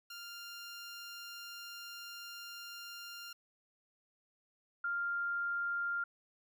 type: tone pair in turn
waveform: 15% pulse / sine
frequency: 1396.9 / 1396.9 Hz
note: F6 / F6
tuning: 0 / 0 cents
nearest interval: unison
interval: 0 cents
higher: neither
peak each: -39 / -33 dBFS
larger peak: second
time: 0.1-3.33 / 4.84-6.04 s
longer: first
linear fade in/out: 5 ms
effects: none